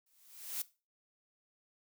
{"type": "noise with exponential growth", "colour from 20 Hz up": "blue", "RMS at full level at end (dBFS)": -35, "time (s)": [0.06, 0.62], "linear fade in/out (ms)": 5, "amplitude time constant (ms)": 120, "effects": ["noise-tail reverb RT60 0.3 s tail -18 dB re dry"]}